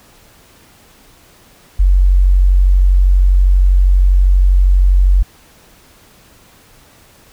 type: tone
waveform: sine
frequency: 46.25 Hz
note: F#1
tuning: in tune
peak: -6 dBFS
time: 1.79-5.23 s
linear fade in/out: 10 ms
effects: pink hiss -46 dBFS RMS until 7.32 s